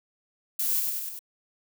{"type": "noise with echo", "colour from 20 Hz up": "violet", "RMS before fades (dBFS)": -27, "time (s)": [0.59, 0.8], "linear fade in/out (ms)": 5, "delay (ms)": 98, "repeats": 4, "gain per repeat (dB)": -3, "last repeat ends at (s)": 1.192, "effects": []}